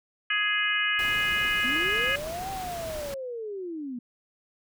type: harmonic tone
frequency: 417.2 Hz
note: G#4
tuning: 8 cents sharp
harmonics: 3 / 4 / 5 / 6 / 7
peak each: -34 / -27 / -30 / -30 / -30 dBFS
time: 0.3-2.16 s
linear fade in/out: 5 ms
type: noise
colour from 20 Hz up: pink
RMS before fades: -39 dBFS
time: 0.99-3.14 s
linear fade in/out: 0 ms
type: linear two-way sweep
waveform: sine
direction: up then down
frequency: 233.1 to 784 to 233.1 Hz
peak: -32 dBFS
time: 1.64-3.99 s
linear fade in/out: 5 ms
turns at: 2.5 s
effects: none